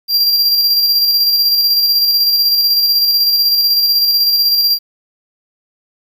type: tone with tremolo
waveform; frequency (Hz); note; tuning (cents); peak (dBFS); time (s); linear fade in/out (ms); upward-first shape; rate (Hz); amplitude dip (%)
square; 4750; D8; +19; -9; 0.08-4.79; 50; square; 16; 30
effects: 8-bit